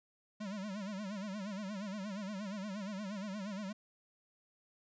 square tone with vibrato, 200.8 Hz, G3, 42 cents sharp, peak -40 dBFS, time 0.4-3.73 s, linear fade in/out 10 ms, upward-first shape sine, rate 8.5 Hz, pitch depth 130 cents each way, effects resampled to 16000 Hz

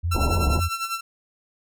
sine tone with vibrato, 78 Hz, D#2, 5 cents sharp, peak -21 dBFS, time 0.03-0.69 s, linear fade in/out 20 ms, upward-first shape sine, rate 3.8 Hz, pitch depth 210 cents each way
sawtooth tone with tremolo, 1348 Hz, E6, 38 cents sharp, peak -20 dBFS, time 0.11-1.01 s, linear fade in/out 10 ms, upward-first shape sine, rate 10 Hz, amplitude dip 70%
pink low-pass noise, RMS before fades -25 dBFS, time 0.14-0.61 s, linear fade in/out 20 ms, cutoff 1000 Hz, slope 96 dB/octave
effects none

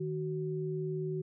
sine tone pair together, 155.56 / 374.2 Hz, D#3 / F#4, 0 / +20 cents, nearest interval octave + minor third, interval 1520 cents, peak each -35 / -35 dBFS, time 0-1.22 s, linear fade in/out 10 ms, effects none

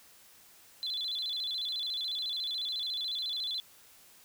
sine tone with vibrato, 3745 Hz, A#7, 7 cents sharp, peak -32 dBFS, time 0.83-3.6 s, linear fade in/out 0 ms, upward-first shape square, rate 14 Hz, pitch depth 140 cents each way, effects white hiss -58 dBFS RMS until 4.24 s

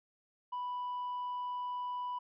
sine tone with tanh clipping, 988 Hz, B5, in tune, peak -36 dBFS, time 0.52-2.19 s, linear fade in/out 10 ms, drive 1 dB, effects none

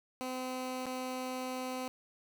15% pulse tone with dropouts, 256.2 Hz, C4, 36 cents flat, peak -30 dBFS, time 0.21-1.88 s, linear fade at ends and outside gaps 0 ms, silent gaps 0.858-0.866 s, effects none

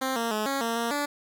10% pulse tone with pitch steps, 263.1 / 231.1 / 213.7 / 274.5 / 230.2 / 233 / 289.6 Hz, C4 / A#3 / G#3 / C#4 / A#3 / A#3 / D4, +10 / -15 / +50 / -17 / -22 / -1 / -24 cents, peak -18 dBFS, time 0.01-1.06 s, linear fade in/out 10 ms, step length 150 ms, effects none

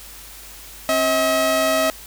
sawtooth tone pair together, 268.2 / 640 Hz, C4 / D#5, +43 / +49 cents, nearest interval octave + minor third, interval 1506 cents, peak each -21 / -13 dBFS, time 0.89-1.9 s, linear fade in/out 0 ms, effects added 50 Hz sine -45 dBFS peak until 2.06 s + white hiss -40 dBFS RMS until 2.06 s

